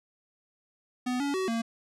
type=tone with pitch steps; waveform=square; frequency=249.9 / 283.1 / 376.9 / 229.1 Hz; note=B3 / C#4 / F#4 / A#3; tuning=+21 / +37 / +32 / -30 cents; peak=-28 dBFS; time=1.06-1.62 s; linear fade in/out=10 ms; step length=140 ms; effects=low-pass 9000 Hz 12 dB/octave